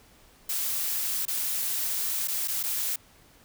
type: noise with dropouts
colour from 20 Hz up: blue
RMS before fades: -29 dBFS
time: 0.49-2.96 s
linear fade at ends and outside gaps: 5 ms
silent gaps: 1.254-1.28 / 2.275-2.281 / 2.476-2.481 / 2.63-2.636 s
effects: pink hiss -57 dBFS RMS until 3.44 s